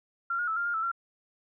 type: tone with pitch steps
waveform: sine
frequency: 1377 / 1432 / 1312 / 1396 / 1410 / 1316 / 1370 Hz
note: F6 / F6 / E6 / F6 / F6 / E6 / F6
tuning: -25 / +43 / -9 / -1 / +16 / -3 / -34 cents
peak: -27 dBFS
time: 0.3-0.916 s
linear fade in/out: 5 ms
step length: 88 ms
effects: none